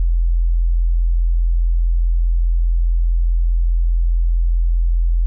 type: tone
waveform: sine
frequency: 42.4 Hz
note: E1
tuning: 50 cents sharp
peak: -12 dBFS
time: 0-5.26 s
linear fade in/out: 0 ms
effects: none